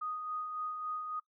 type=tone with tremolo; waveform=sine; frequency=1243 Hz; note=D#6; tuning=2 cents flat; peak=-34 dBFS; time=0.01-1.2 s; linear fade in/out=10 ms; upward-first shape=sine; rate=3.6 Hz; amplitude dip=40%; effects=noise-tail reverb RT60 0.1 s tail -21 dB re dry